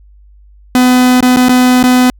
45% pulse tone with dropouts, 251.3 Hz, B3, 30 cents sharp, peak -5 dBFS, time 0.75-2.1 s, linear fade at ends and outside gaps 1 ms, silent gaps 1.206-1.226 / 1.362-1.37 / 1.485-1.493 / 1.829-1.838 s, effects added 50 Hz sine -38 dBFS peak until 2.19 s

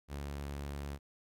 sawtooth tone, 71 Hz, C#2, 42 cents sharp, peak -35 dBFS, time 0.08-0.99 s, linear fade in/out 50 ms, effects AAC 64 kbps

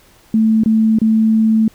sine tone with dropouts, 220.5 Hz, A3, 4 cents sharp, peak -9 dBFS, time 0.34-1.68 s, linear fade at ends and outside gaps 2 ms, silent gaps 0.636-0.659 / 0.987-1.016 s, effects pink hiss -49 dBFS RMS until 1.74 s

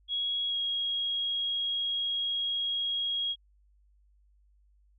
sine tone with pitch glide, 3322 to 3288 Hz, G#7 to G#7, 0 to -18 cents, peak -28 dBFS, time 0.08-3.36 s, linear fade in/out 50 ms, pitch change -18 cents, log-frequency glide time 0.49-0.54 s, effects added 50 Hz sine -61 dBFS peak until 4.98 s

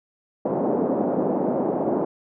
pink band-pass noise, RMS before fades -23 dBFS, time 0.45-2.05 s, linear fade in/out 5 ms, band 210 to 730 Hz, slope 24 dB/octave, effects none

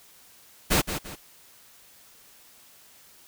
pink noise with echo, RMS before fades -21 dBFS, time 0.7-0.82 s, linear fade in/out 20 ms, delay 170 ms, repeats 2, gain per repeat -9 dB, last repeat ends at 1.16 s, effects white hiss -54 dBFS RMS until 3.27 s

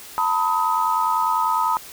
sine tone cluster, 900 / 990 / 1264 Hz, A5 / B5 / D#6, +39 / +4 / +27 cents, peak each -22 dBFS, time 0.18-1.77 s, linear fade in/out 0 ms, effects white hiss -40 dBFS RMS until 1.92 s

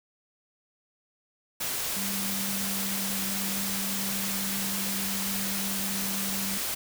sine tone in noise, 196 Hz, G3, in tune, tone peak -34 dBFS, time 1.96-6.58 s, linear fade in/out 10 ms, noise white, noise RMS -31 dBFS, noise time 1.6-6.75 s, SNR -6 dB, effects none

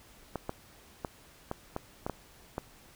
clicks, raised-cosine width 1 ms, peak -19 dBFS, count 8, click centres 0.357 / 0.494 / 1.048 / 1.514 / 1.764 / 2.065 / 2.097 / 2.581 s, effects pink hiss -57 dBFS RMS until 2.95 s

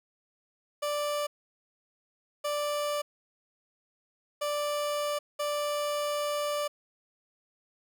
30% pulse tone bursts at uneven times, 587.3 Hz, D5, in tune, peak -26 dBFS, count 4, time 0.82-1.27 / 2.44-3.02 / 4.41-5.19 / 5.39-6.68 s, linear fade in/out 10 ms, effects none

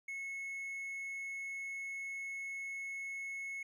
triangle tone, 2189 Hz, C#7, 22 cents flat, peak -38 dBFS, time 0.08-3.63 s, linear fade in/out 5 ms, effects none

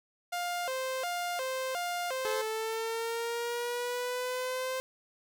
sawtooth tone with vibrato, 606 Hz, D#5, 46 cents flat, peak -28 dBFS, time 0.32-2.42 s, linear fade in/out 10 ms, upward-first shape square, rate 1.4 Hz, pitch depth 260 cents each way
sawtooth linear sweep, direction up, 430 to 521 Hz, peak -28 dBFS, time 2.25-4.8 s, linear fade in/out 0 ms
effects none

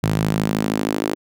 sawtooth tone with high-pass filter sweep, 53 Hz, G#1, 36 cents sharp, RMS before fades -21 dBFS, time 0.03-1.15 s, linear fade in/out 5 ms, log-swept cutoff 130 to 330 Hz, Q 2.3, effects none

